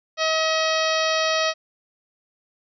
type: harmonic tone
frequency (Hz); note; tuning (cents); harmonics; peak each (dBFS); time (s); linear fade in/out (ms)
637; D#5; +41; 1 / 2 / 3 / 4 / 5 / 6 / 7 / 8 / 9; -23 / -26 / -28 / -29 / -30 / -31 / -31 / -32 / -33; 0.17-1.54; 50
effects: none